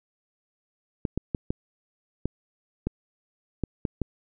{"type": "clicks", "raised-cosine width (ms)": 3, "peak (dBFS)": -13, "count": 9, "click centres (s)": [1.052, 1.176, 1.348, 1.505, 2.256, 2.87, 3.637, 3.852, 4.017], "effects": []}